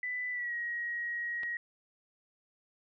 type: tone with pitch glide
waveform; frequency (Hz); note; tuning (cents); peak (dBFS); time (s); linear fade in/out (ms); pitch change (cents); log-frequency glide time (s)
sine; 1991 to 1894.5; B6 to A#6; +14 to +27; -33; 0.03-1.57; 2; -87; 0.31-0.54
type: click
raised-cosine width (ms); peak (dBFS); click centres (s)
0.3; -30; 1.433
effects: none